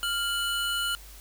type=tone pair together; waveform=square; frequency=1396.9 / 2960 Hz; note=F6 / F#7; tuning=0 / 0 cents; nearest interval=octave + minor second; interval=1300 cents; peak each=-30 / -30 dBFS; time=0.03-0.95 s; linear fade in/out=0 ms; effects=added 50 Hz sine -46 dBFS peak until 1.2 s + white hiss -50 dBFS RMS until 1.2 s